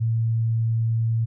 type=tone; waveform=sine; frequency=113.7 Hz; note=A#2; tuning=43 cents flat; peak=-19 dBFS; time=0-1.26 s; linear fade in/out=20 ms; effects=none